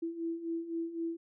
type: beating tone pair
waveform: sine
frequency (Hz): 329.6 / 333.5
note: E4 / E4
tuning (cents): 0 / +20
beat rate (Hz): 3.9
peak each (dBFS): -40 / -35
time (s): 0.02-1.17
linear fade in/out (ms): 10
effects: none